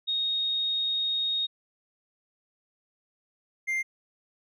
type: tone pair in turn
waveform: sine / triangle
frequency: 3729 / 2102 Hz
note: A#7 / C7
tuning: 0 / +7 cents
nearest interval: minor seventh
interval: 993 cents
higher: first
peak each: -25 / -24 dBFS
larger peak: second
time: 0.07-1.47 / 3.67-3.83 s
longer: first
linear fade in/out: 20 ms
effects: none